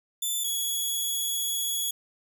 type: tone pair in turn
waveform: 10% pulse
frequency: 3520 / 3363 Hz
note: A7 / G#7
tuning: 0 / +21 cents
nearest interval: minor second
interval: 79 cents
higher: first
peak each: -19 dBFS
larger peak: neither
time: 0.22-0.44 / 0.44-1.91 s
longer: second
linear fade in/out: 5 ms
effects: none